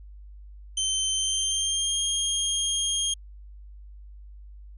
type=tone with pitch glide; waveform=20% pulse; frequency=3099 to 3234 Hz; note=G7 to G#7; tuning=-21 to -47 cents; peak=-18 dBFS; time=0.77-3.14 s; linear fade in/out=5 ms; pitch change=+74 cents; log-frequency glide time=1.13-2.02 s; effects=added 50 Hz sine -42 dBFS peak until 4.77 s + resampled to 24000 Hz